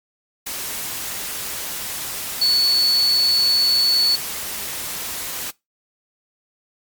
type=tone in noise; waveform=sine; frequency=4435 Hz; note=C#8; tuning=in tune; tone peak=-13 dBFS; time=2.41-4.16 s; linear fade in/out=10 ms; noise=white; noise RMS=-28 dBFS; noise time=0.46-5.51 s; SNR=+12 dB; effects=noise-tail reverb RT60 0.2 s tail -22 dB re dry + MP3 96 kbps